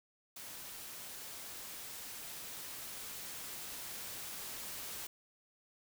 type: noise with level ramp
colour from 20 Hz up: white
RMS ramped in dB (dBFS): -48 to -44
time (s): 0.36-5.07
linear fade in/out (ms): 5
effects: none